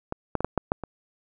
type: clicks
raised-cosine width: 1 ms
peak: -15 / -9 / -14 / -10 / -8 / -8 / -19 dBFS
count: 7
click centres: 0.124 / 0.353 / 0.406 / 0.446 / 0.577 / 0.719 / 0.837 s
effects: none